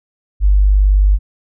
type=tone; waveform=sine; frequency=49.48 Hz; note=G1; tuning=17 cents sharp; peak=-7 dBFS; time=0.4-1.19 s; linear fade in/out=50 ms; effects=none